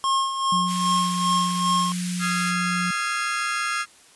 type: tone with tremolo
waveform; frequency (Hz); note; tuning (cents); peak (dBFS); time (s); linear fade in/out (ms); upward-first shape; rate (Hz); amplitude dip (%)
square; 1076; C6; +48; -19; 0.04-1.92; 0; sine; 2.5; 60
type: tone with pitch glide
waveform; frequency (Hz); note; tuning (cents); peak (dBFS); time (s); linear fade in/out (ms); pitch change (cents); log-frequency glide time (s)
sine; 180.2 to 178.54; F#3 to F3; -45 to +38; -25; 0.52-2.91; 5; -17; 0.91-1.15
type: high-pass noise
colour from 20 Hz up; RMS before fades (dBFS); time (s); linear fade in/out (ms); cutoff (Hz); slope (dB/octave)
white; -32; 0.66-2.54; 50; 1600; 24
type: chord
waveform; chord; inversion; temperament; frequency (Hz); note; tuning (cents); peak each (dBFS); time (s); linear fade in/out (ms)
35% pulse; F minor seventh; third; equal with one note detuned; 1244.5 / 1370.5 / 1661.2 / 2093; Eb6 / F6 / Ab6 / C7; 0 / -33 / 0 / 0; -27 / -26 / -28 / -30; 2.19-3.86; 50
effects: white hiss -52 dBFS RMS until 4.15 s + resampled to 24000 Hz